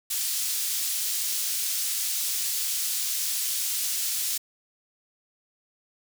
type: high-pass noise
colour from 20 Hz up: pink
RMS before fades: -28 dBFS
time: 0.1-4.38 s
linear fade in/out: 10 ms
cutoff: 5100 Hz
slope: 12 dB/octave
effects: none